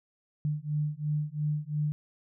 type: beating tone pair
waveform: sine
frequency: 148.5 / 151.4 Hz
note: D3 / D#3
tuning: +20 / -47 cents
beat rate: 2.9 Hz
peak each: -31 dBFS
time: 0.45-1.92 s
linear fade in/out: 0 ms
effects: none